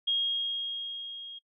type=tone with level ramp; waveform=sine; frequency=3261 Hz; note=G#7; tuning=32 cents flat; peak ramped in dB=-24 to -41 dBFS; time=0.07-1.39 s; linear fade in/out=10 ms; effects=noise-tail reverb RT60 0.1 s tail -22 dB re dry